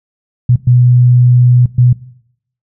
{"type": "tone bursts at uneven times", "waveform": "sine", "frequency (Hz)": 123.47, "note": "B2", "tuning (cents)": 0, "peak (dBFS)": -4, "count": 3, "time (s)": [[0.49, 0.56], [0.67, 1.66], [1.78, 1.93]], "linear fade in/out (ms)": 5, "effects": ["noise-tail reverb RT60 0.7 s tail -19 dB re dry"]}